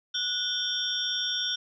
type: tone cluster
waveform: sine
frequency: 1475 / 3115 / 3311 / 3554 / 5580 Hz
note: F#6 / G7 / G#7 / A7 / F8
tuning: -6 / -12 / -6 / +17 / -2 cents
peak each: -37 / -34 / -35 / -30 / -34 dBFS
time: 0.14-1.56 s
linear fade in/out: 10 ms
effects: none